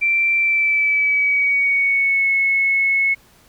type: tone with pitch glide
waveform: sine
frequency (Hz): 2349 to 2192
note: D7 to C#7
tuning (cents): 0 to -20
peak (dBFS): -14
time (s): 0.01-3.15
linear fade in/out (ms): 20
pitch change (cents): -120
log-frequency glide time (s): 0.36-2.3
effects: pink hiss -52 dBFS RMS until 3.48 s

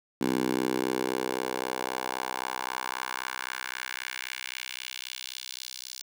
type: tone with high-pass filter sweep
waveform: 10% pulse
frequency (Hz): 63.8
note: C2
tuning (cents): -43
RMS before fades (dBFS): -33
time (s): 0.21-6.02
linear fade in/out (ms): 5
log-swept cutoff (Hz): 260 to 4900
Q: 1.7
effects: none

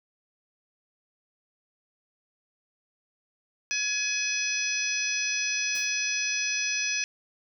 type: harmonic tone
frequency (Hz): 844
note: G#5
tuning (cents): +28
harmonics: 2 / 3 / 4 / 5 / 6 / 7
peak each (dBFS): -36 / -29 / -39 / -40 / -34 / -31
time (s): 3.71-7.04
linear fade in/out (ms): 0
type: noise with exponential decay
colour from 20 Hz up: white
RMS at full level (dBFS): -41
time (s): 5.75-5.98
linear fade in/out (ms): 2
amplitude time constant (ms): 50
effects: none

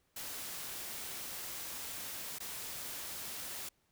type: noise with dropouts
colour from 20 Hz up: white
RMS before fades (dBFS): -43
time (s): 0.16-3.69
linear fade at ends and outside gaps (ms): 5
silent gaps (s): 2.386-2.402
effects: pink hiss -75 dBFS RMS until 3.91 s

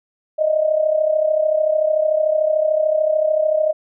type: tone with amplitude modulation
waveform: sine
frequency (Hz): 621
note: D#5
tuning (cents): -3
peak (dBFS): -11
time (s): 0.38-3.73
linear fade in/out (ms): 20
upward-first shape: sine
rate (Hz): 33.5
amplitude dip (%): 70
effects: none

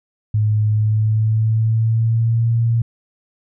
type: tone with pitch glide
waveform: sine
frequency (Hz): 106.8 to 115.8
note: G#2 to A#2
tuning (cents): +49 to -11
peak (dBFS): -13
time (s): 0.34-2.82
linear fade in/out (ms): 5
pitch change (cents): +140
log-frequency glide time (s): 0.69-2.51
effects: none

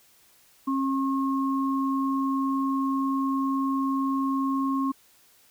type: tone pair together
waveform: sine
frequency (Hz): 270.2 / 1081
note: C#4 / C#6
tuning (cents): -44 / -44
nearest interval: 2 octaves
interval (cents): 2400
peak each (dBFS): -24 / -29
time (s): 0.67-4.92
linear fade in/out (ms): 10
effects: white hiss -59 dBFS RMS until 5.5 s

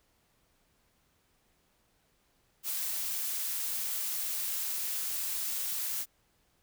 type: noise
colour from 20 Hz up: blue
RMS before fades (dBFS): -34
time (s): 2.63-6.06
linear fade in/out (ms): 50
effects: pink hiss -71 dBFS RMS until 6.62 s

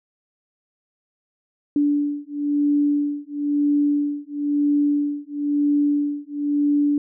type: beating tone pair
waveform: sine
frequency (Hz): 290 / 291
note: D4 / D4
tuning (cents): -22 / -16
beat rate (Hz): 1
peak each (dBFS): -21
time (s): 1.76-6.98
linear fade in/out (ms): 2
effects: none

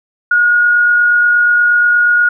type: tone with amplitude modulation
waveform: sine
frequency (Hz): 1441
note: F#6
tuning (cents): -46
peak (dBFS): -6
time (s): 0.31-2.29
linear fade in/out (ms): 5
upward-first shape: sine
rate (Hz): 48.4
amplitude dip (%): 25
effects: none

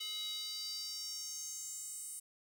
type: tone with high-pass filter sweep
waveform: square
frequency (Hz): 425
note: G#4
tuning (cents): +40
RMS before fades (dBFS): -43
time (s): 0-2.2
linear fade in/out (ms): 10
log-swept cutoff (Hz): 3400 to 8900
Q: 5.4
effects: none

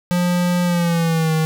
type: tone with pitch glide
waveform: square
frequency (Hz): 177 to 158.6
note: F3 to D#3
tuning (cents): +23 to +33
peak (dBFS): -16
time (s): 0.11-1.45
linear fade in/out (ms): 0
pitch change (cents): -190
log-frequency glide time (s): 0.64-1.33
effects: none

